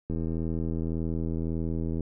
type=click train; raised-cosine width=3 ms; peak=-19 dBFS; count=157; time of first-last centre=0.1-2.007 s; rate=81.8 Hz; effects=none